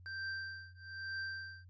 square tone with tremolo, 1568 Hz, G6, in tune, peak -38 dBFS, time 0.06-1.65 s, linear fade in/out 0 ms, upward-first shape triangle, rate 1.1 Hz, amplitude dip 100%, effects added 90 Hz sine -54 dBFS peak until 1.69 s + resampled to 16000 Hz

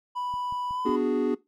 triangle tone with pitch glide, 987.8 to 1004.5 Hz, B5 to B5, 0 to +29 cents, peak -27 dBFS, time 0.15-0.97 s, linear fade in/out 20 ms, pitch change +29 cents, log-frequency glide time 0.7-0.81 s
click train, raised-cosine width 5 ms, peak -34 dBFS, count 4, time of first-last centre 0.34-0.894 s, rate 5.42 Hz
triangle chord, G# half-diminished seventh, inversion first, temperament equal, 246.9 / 293.7 / 370 / 415.3 Hz, B3 / D4 / F#4 / G#4, 0 / 0 / 0 / 0 cents, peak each -26 dBFS, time 0.85-1.35 s, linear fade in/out 10 ms
effects noise-tail reverb RT60 0.2 s tail -19 dB re dry

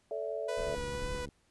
sine chord, A suspended fourth, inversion none, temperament equal with one note detuned, 440 / 573.3 / 659.3 Hz, A4 / D5 / E5, 0 / -42 / 0 cents, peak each -38 dBFS, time 0.11-0.75 s, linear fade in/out 2 ms
sawtooth tone with vibrato, 493.2 Hz, B4, 2 cents flat, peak -33 dBFS, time 0.48-1.26 s, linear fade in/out 10 ms, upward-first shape triangle, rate 2 Hz, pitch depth 22 cents each way
brown noise, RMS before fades -42 dBFS, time 0.57-1.25 s, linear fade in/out 5 ms
click train, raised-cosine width 3 ms, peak -34 dBFS, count 45, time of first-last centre 0.67-1.288 s, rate 71.2 Hz
effects pink hiss -71 dBFS RMS until 1.5 s + resampled to 24000 Hz

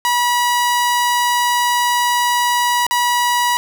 sawtooth tone with dropouts, 970 Hz, B5, 31 cents flat, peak -10 dBFS, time 0.05-3.57 s, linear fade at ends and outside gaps 0 ms, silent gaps 2.866-2.91 s, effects none

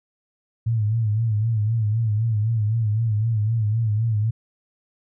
sine tone with vibrato, 110 Hz, A2, in tune, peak -18 dBFS, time 0.66-4.31 s, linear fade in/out 10 ms, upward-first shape sine, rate 3.9 Hz, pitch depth 93 cents each way, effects none

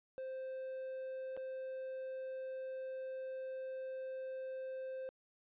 triangle tone with dropouts, 523 Hz, C5, 1 cent flat, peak -39 dBFS, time 0.18-5.09 s, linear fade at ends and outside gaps 0 ms, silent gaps 1.366-1.374 s, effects resampled to 8000 Hz

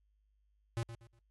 square tone with echo, 116 Hz, A#2, 8 cents flat, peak -34 dBFS, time 0.77-0.83 s, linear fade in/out 0 ms, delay 120 ms, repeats 3, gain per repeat -11 dB, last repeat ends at 1.19 s, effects added 51 Hz sine -70 dBFS peak until 1.3 s + AAC 32 kbps

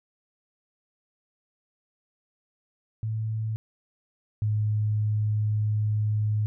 sine tone pair in turn, 110 / 106.44 Hz, A2 / G#2, 0 / +43 cents, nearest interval minor second, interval 57 cents, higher first, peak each -26 / -22 dBFS, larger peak second, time 3.03-3.56 / 4.42-6.46 s, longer second, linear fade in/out 0 ms, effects none

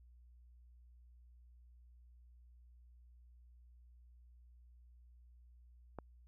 click, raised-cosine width 1 ms, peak -30 dBFS, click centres 5.987 s, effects added 60 Hz sine -59 dBFS peak until 6.27 s

